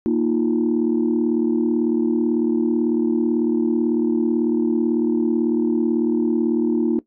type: chord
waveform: sine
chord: Bb suspended fourth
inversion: none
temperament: equal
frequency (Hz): 233.1 / 311.1 / 349.2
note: Bb3 / Eb4 / F4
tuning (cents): 0 / 0 / 0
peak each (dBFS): -19 / -20 / -20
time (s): 0.06-6.99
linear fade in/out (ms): 0
effects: noise-tail reverb RT60 0.1 s tail -17 dB re dry + tanh soft clip ceiling -10 dBFS